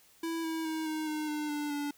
square tone with pitch steps, 329.6 / 323.6 / 317.6 / 311.8 / 306.1 / 300.5 / 295 / 289.6 Hz, E4 / E4 / D#4 / D#4 / D#4 / D4 / D4 / D4, 0 / -32 / +36 / +4 / -28 / +40 / +8 / -24 cents, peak -33 dBFS, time 0.23-1.91 s, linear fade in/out 5 ms, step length 210 ms, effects white hiss -62 dBFS RMS until 1.97 s

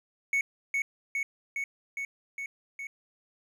triangle tone with echo, 2217 Hz, C#7, in tune, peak -22 dBFS, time 0.33-0.41 s, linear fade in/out 2 ms, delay 410 ms, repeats 6, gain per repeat -2 dB, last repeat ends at 2.87 s, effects none

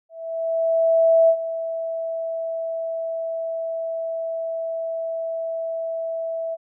sine tone with ADSR envelope, 657 Hz, E5, 6 cents flat, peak -11 dBFS, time 0.09-6.57 s, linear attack 1200 ms, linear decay 69 ms, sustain -13 dB, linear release 36 ms, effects none

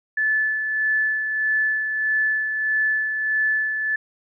sine tone with tremolo, 1738 Hz, A6, 22 cents flat, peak -17 dBFS, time 0.17-3.96 s, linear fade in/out 5 ms, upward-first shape sine, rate 1.6 Hz, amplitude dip 45%, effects none

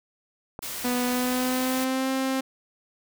click, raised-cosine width 1 ms, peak -20 dBFS, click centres 0.591 s
white noise, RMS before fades -34 dBFS, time 0.62-1.85 s, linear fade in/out 10 ms
sawtooth tone with pitch glide, 246.9 to 264.6 Hz, B3 to C4, 0 to +20 cents, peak -20 dBFS, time 0.84-2.41 s, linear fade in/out 10 ms, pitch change +120 cents, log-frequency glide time 1.04-2.1 s
effects none

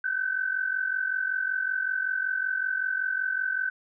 sine tone pair together, 1514.7 / 1560 Hz, F#6 / G6, +40 / -9 cents, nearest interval minor second, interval 51 cents, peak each -27 / -30 dBFS, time 0.04-3.7 s, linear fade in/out 5 ms, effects none

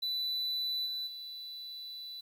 triangle tone with level steps, 3981 Hz, B7, 13 cents sharp, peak -30 / -33 / -40 dBFS, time 0.02-2.21 s, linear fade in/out 10 ms, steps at 0.85 / 1.06 s, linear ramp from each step 20 ms, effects 10-bit

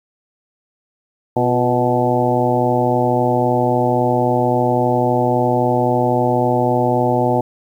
harmonic tone with a mistuned harmonic, 123.7 Hz, B2, 3 cents sharp, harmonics 1 / 2 / 3 / 4 / 5 / 6 / 7, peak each -21 / -21 / -21 / -21 / -21 / -21 / -21 dBFS, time 1.36-7.41 s, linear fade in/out 5 ms, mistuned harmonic 3, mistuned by -57 cents, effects 8-bit

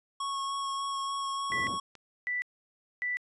square tone with vibrato, 1100 Hz, C#6, 14 cents flat, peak -32 dBFS, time 0.2-1.8 s, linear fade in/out 5 ms, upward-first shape sine, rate 3.4 Hz, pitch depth 11 cents each way
pink band-pass noise, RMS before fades -42 dBFS, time 1.49-1.79 s, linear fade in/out 50 ms, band 110 to 470 Hz, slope 12 dB/octave
sine tone bursts, 1975 Hz, B6, in tune, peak -29 dBFS, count 3, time 1.52-3.17 s, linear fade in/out 0 ms, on 150 ms, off 600 ms
click, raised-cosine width 0.2 ms, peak -32 dBFS, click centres 1.953 s
effects resampled to 24000 Hz

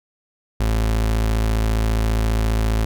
35% pulse tone, 54.8 Hz, A1, 6 cents flat, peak -15 dBFS, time 0.6-2.85 s, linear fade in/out 5 ms, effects none

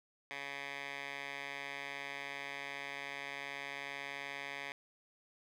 10% pulse tone with band-pass filter, 140.2 Hz, C#3, 20 cents sharp, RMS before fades -44 dBFS, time 0.31-4.72 s, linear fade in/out 0 ms, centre 2200 Hz, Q 1.8, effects 11-bit

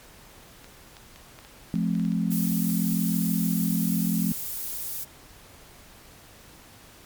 clicks, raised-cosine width 0.2 ms, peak -28 dBFS, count 12, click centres 0.644 / 0.968 / 1.16 / 1.389 / 1.449 / 1.755 / 1.952 / 1.997 / 2.051 / 2.12 / 2.319 / 2.7 s
sine chord, F major, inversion none, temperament equal with one note detuned, 174.61 / 215.3 / 261.6 Hz, F3 / A3 / C4, 0 / -37 / 0 cents, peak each -25 / -26 / -31 dBFS, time 1.74-4.32 s, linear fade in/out 0 ms
violet noise, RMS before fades -32 dBFS, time 2.3-5.05 s, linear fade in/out 20 ms
effects pink hiss -50 dBFS RMS until 7.05 s + MP3 96 kbps

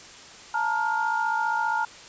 sine tone cluster, 873 / 928 / 1414 Hz, A5 / A#5 / F6, -14 / -8 / +21 cents, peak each -27 dBFS, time 0.54-1.85 s, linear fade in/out 5 ms, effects white hiss -45 dBFS RMS until 2.08 s + resampled to 16000 Hz

